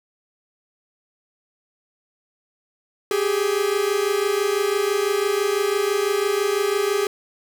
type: tone pair together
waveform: 45% pulse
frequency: 392 / 418 Hz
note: G4 / G#4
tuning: 0 / +11 cents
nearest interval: minor second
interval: 111 cents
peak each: -22 dBFS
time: 3.11-7.07 s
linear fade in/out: 2 ms
effects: none